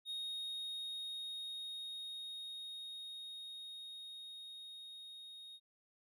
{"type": "tone with level ramp", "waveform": "triangle", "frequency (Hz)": 3729, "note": "A#7", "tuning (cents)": 0, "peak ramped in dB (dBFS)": [-38, -49], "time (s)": [0.05, 5.6], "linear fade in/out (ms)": 50, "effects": []}